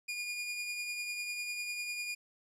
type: tone with tremolo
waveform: sawtooth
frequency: 2433 Hz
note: D#7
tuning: 39 cents flat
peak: -31 dBFS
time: 0.08-2.15 s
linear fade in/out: 10 ms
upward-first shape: triangle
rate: 10 Hz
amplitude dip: 40%
effects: low-pass 11000 Hz 12 dB/octave + 12-bit